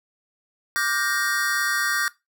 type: chord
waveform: square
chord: G minor seventh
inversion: second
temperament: equal with one note detuned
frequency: 1174.7 / 1429.6 / 1568 / 1864.7 Hz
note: D6 / F6 / G6 / Bb6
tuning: 0 / +40 / 0 / 0 cents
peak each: -30 / -28 / -26 / -27 dBFS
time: 0.76-2.08 s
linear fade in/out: 0 ms
effects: noise-tail reverb RT60 0.2 s tail -19 dB re dry